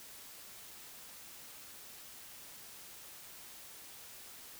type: silence
effects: white hiss -52 dBFS RMS until 4.59 s